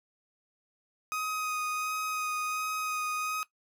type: tone with vibrato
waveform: 30% pulse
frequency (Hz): 1252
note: D#6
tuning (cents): +10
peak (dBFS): -28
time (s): 1.12-3.43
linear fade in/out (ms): 0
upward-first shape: sine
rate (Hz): 1.4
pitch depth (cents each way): 14
effects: noise-tail reverb RT60 0.1 s tail -17 dB re dry